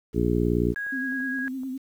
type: harmonic tone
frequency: 59.3 Hz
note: A#1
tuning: 30 cents sharp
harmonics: 1 / 2 / 3 / 4 / 5 / 6 / 7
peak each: -28 / -28 / -28 / -28 / -28 / -28 / -28 dBFS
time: 0.13-0.75 s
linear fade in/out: 50 ms
type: tone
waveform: sine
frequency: 1650 Hz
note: G#6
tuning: 12 cents flat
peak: -28 dBFS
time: 0.76-1.48 s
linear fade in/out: 0 ms
type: clicks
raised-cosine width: 1 ms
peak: -37 dBFS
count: 6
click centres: 0.866 / 1.124 / 1.204 / 1.387 / 1.473 / 1.634 s
type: tone with vibrato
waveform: sine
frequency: 261.6 Hz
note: C4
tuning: in tune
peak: -29 dBFS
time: 0.92-1.78 s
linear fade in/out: 10 ms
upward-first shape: sine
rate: 9.8 Hz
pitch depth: 51 cents each way
effects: 9-bit